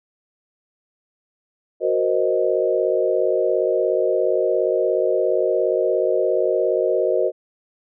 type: chord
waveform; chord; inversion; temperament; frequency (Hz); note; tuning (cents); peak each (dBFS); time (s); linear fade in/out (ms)
sine; C half-diminished seventh; second; equal; 370 / 466.2 / 523.3 / 622.3; Gb4 / Bb4 / C5 / Eb5; 0 / 0 / 0 / 0; -22; 1.8-7.32; 50
effects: none